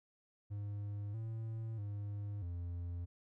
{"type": "tone with pitch steps", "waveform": "triangle", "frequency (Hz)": [102.4, 112.1, 102.3, 86.9], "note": ["G#2", "A2", "G#2", "F2"], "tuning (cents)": [-24, 33, -26, -8], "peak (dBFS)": -37, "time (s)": [0.5, 3.06], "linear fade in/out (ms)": 20, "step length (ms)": 640, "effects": []}